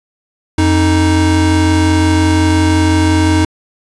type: tone pair together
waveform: square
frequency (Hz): 88.8 / 312.1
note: F2 / D#4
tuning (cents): +29 / +5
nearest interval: octave + minor seventh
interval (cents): 2176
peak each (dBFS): -12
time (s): 0.58-3.45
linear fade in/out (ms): 5
effects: resampled to 22050 Hz